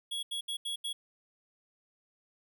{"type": "tone bursts at uneven times", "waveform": "square", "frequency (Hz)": 3341, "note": "G#7", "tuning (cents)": 10, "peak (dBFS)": -34, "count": 5, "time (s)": [[0.11, 0.23], [0.31, 0.41], [0.48, 0.57], [0.65, 0.76], [0.84, 0.93]], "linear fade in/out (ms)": 10, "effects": []}